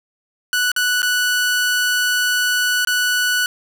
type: tone with dropouts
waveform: sawtooth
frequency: 1480 Hz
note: F#6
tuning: in tune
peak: -12 dBFS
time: 0.53-3.46 s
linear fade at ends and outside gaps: 1 ms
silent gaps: 0.717-0.763 / 1.019-1.029 / 2.849-2.872 s
effects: none